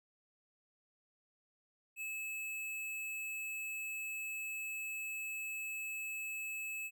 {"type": "tone", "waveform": "square", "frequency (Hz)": 2600, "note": "E7", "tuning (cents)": -24, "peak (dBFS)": -40, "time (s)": [1.96, 6.91], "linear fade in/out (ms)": 50, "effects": []}